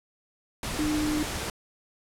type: tone in noise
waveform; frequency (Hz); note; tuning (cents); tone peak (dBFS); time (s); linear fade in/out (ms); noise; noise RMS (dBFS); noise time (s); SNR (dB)
sine; 302.8; D#4; -47; -25; 0.79-1.23; 2; pink; -32; 0.63-1.5; +4
effects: low-pass 11000 Hz 12 dB/octave